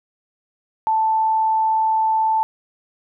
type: tone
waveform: sine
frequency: 881 Hz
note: A5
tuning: 2 cents sharp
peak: -15 dBFS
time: 0.87-2.43 s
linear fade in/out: 0 ms
effects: none